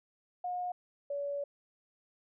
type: tone pair in turn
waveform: sine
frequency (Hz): 719 / 569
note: F#5 / C#5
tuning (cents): -50 / +45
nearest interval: major third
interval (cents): 405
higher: first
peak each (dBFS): -33 / -33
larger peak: neither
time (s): 0.44-0.72 / 1.1-1.44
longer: second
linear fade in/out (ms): 5
effects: none